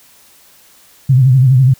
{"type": "tone with vibrato", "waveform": "sine", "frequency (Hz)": 130, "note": "C3", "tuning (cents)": -11, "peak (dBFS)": -5, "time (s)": [1.09, 1.74], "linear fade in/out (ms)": 10, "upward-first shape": "sine", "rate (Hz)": 12, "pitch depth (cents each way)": 94, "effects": ["white hiss -46 dBFS RMS until 1.79 s"]}